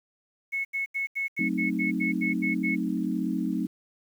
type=tone bursts; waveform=sine; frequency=2195 Hz; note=C#7; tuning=18 cents flat; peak=-26 dBFS; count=11; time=0.52-2.76 s; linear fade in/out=20 ms; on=130 ms; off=81 ms
type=chord; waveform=sine; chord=F# diminished seventh; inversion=none; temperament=equal; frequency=185 / 220 / 261.6 / 311.1 Hz; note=F#3 / A3 / C4 / Eb4; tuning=0 / 0 / 0 / 0 cents; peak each=-31 dBFS; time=1.39-3.67 s; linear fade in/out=5 ms
effects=9-bit